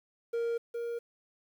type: tone pair in turn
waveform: triangle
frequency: 466.2 / 469.7 Hz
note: A#4 / A#4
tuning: 0 / +13 cents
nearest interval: unison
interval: 13 cents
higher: second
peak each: -27 / -31 dBFS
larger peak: first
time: 0.33-0.58 / 0.74-0.99 s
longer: neither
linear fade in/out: 10 ms
effects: 10-bit